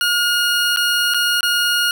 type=tone with dropouts; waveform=20% pulse; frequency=1431 Hz; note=F6; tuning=42 cents sharp; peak=-10 dBFS; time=0.01-1.91 s; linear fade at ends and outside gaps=1 ms; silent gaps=0.762-0.771 / 1.138-1.144 / 1.408-1.43 s; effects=none